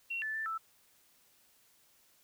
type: tone with pitch steps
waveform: sine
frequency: 2734 / 1749 / 1769 / 1321 Hz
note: F7 / A6 / A6 / E6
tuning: -37 / -11 / +9 / +3 cents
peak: -34 dBFS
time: 0.1-0.58 s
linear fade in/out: 10 ms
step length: 120 ms
effects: white hiss -67 dBFS RMS until 2.23 s